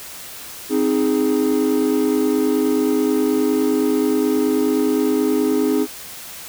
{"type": "chord", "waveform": "triangle", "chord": "Ab major", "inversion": "first", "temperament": "equal", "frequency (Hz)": [261.6, 311.1, 415.3], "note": ["C4", "Eb4", "Ab4"], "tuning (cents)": [0, 0, 0], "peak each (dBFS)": -17, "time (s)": [0.69, 5.87], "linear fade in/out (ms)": 50, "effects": ["tanh soft clip ceiling -7 dBFS", "white hiss -35 dBFS RMS until 6.48 s"]}